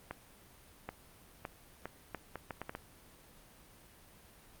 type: accelerating click train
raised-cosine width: 0.5 ms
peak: -24 dBFS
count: 10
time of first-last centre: 0.11-2.751 s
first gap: 780 ms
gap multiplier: 0.72
effects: pink hiss -59 dBFS RMS until 4.6 s + Opus 32 kbps